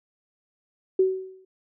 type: tone with exponential decay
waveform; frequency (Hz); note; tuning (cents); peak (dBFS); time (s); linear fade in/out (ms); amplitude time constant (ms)
sine; 377.1; F#4; +33; -14; 0.99-1.45; 5; 100
effects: none